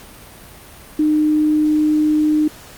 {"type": "tone", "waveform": "sine", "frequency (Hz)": 304.9, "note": "D#4", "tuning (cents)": -35, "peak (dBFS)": -12, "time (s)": [0.99, 2.48], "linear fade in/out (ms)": 5, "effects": ["pink hiss -40 dBFS RMS until 2.77 s", "Opus 48 kbps"]}